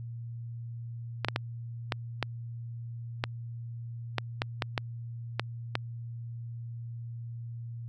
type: clicks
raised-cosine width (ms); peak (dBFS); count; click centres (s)
0.3; -11; 12; 1.247 / 1.285 / 1.361 / 1.922 / 2.227 / 3.239 / 4.183 / 4.419 / 4.622 / 4.778 / 5.396 / 5.754
effects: added 117 Hz sine -37 dBFS peak until 7.88 s